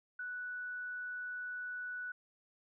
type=tone; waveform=sine; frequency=1480 Hz; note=F#6; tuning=in tune; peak=-39 dBFS; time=0.19-2.12 s; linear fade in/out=5 ms; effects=none